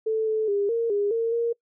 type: tone with pitch steps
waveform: sine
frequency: 440.4 / 436.2 / 403.9 / 462.1 / 407.6 / 457.8 / 467 Hz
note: A4 / A4 / G#4 / A#4 / G#4 / A#4 / A#4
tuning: +2 / -15 / -48 / -15 / -32 / -31 / +3 cents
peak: -21 dBFS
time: 0.06-1.53 s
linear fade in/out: 10 ms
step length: 210 ms
effects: noise-tail reverb RT60 0.1 s tail -24 dB re dry